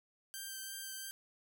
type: tone with vibrato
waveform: 5% pulse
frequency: 1568 Hz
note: G6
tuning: in tune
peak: -32 dBFS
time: 0.34-1.11 s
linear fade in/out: 0 ms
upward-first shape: sine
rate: 2.9 Hz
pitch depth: 14 cents each way
effects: none